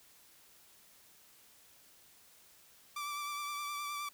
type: tone with vibrato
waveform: sawtooth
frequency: 1168 Hz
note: D6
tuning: 10 cents flat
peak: -34 dBFS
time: 2.96-4.09 s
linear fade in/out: 5 ms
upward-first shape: triangle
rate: 9.6 Hz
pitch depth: 30 cents each way
effects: white hiss -62 dBFS RMS until 4.13 s